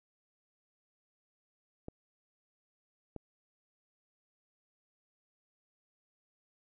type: clicks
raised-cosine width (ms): 2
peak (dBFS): -28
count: 2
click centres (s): 1.884 / 3.163
effects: none

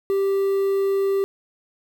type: tone with quantisation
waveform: triangle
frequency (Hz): 392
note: G4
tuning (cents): 0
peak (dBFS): -16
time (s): 0.1-1.24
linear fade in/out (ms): 0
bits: 7
effects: none

